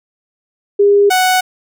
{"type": "tone pair in turn", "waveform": ["sine", "sawtooth"], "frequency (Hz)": [405.2, 741.4], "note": ["G#4", "F#5"], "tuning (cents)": [-43, 3], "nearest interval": "minor seventh", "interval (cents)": 1046, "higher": "second", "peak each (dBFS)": -6, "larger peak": "neither", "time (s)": [[0.79, 1.1], [1.1, 1.41]], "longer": "neither", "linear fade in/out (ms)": 10, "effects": []}